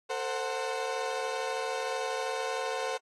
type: chord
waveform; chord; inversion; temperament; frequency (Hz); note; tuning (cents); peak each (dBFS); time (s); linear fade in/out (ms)
30% pulse; F# diminished; first; equal with one note detuned; 450.3 / 523.3 / 740; A4 / C5 / F#5; +40 / 0 / 0; -33 / -32 / -34; 0.09-2.98; 20
effects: low-pass 8000 Hz 12 dB/octave + AAC 32 kbps